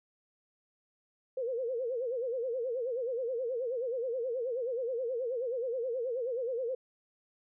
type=tone with vibrato; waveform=sine; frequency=491.6 Hz; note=B4; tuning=8 cents flat; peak=-31 dBFS; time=1.37-6.75 s; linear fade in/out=5 ms; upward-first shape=sine; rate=9.4 Hz; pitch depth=140 cents each way; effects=none